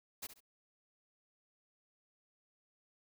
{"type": "noise with echo", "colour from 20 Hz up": "white", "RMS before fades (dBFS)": -43, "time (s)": [0.22, 0.27], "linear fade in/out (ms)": 10, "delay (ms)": 68, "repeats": 2, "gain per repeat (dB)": -11, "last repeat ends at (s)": 0.406, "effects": []}